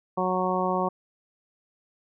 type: harmonic tone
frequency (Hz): 184.2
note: F#3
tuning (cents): -7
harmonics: 1 / 2 / 3 / 4 / 5 / 6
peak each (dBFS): -30 / -30 / -30 / -30 / -30 / -30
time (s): 0.17-0.89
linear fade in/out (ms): 10
effects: none